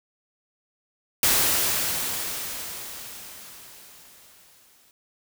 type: noise with exponential decay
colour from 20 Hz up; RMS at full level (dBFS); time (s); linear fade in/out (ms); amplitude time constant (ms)
white; -19; 1.23-4.91; 1; 800
effects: none